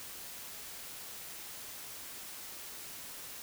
silence, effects white hiss -46 dBFS RMS until 3.42 s

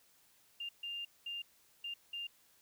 sine tone bursts at uneven times, 2800 Hz, F7, 4 cents sharp, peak -39 dBFS, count 5, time 0.6-0.69 / 0.83-1.05 / 1.26-1.42 / 1.84-1.94 / 2.13-2.27 s, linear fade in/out 5 ms, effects white hiss -68 dBFS RMS until 2.61 s

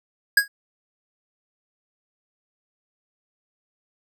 square tone with exponential decay, 1648 Hz, G#6, 14 cents flat, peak -10 dBFS, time 0.37-0.48 s, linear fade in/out 5 ms, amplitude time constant 23 ms, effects none

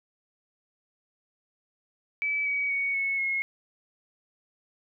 sine tone with pitch steps, 2300 / 2266 / 2232 / 2199 / 2166 Hz, D7 / C#7 / C#7 / C#7 / C#7, -37 / +37 / +11 / -14 / -41 cents, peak -25 dBFS, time 2.22-3.42 s, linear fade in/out 0 ms, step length 240 ms, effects none

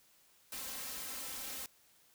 white noise with comb filter, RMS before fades -43 dBFS, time 0.52-1.66 s, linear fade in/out 2 ms, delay 3.8 ms, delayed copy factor +0.75, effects white hiss -67 dBFS RMS until 2.14 s

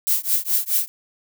violet noise with tremolo, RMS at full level -17 dBFS, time 0.07-0.88 s, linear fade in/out 0 ms, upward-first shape triangle, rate 4.7 Hz, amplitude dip 100%, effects none

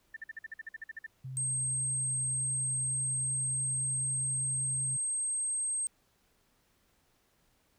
sine tone bursts, 1786 Hz, A6, 25 cents sharp, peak -38 dBFS, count 13, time 0.14-1.065 s, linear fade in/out 5 ms, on 25 ms, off 50 ms
sine tone with pitch glide, 130.81 to 132.71 Hz, C3 to C3, 0 to +25 cents, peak -38 dBFS, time 1.24-4.97 s, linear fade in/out 10 ms, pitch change +25 cents, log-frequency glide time 2.54-4.34 s
sine tone, 8390 Hz, C9, 4 cents sharp, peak -30 dBFS, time 1.37-5.87 s, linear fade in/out 0 ms
effects pink hiss -71 dBFS RMS until 7.78 s

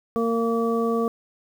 harmonic tone, 230 Hz, A#3, 23 cents flat, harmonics 1 / 2 / 3 / 5, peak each -24 / -23 / -32 / -29 dBFS, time 0.16-1.08 s, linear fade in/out 0 ms, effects 8-bit

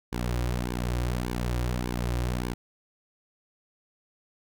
sawtooth tone with flanger, 60.7 Hz, B1, 29 cents flat, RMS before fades -29 dBFS, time 0.12-2.54 s, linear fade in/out 10 ms, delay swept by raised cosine 1.5 to 4.7 ms, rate 1.7 Hz, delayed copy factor -0.75, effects none

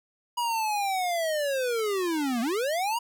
square linear two-way sweep, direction down then up, 970 to 222.6 to 970 Hz, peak -26 dBFS, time 0.37-2.99 s, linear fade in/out 10 ms, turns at 2.41 s, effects none

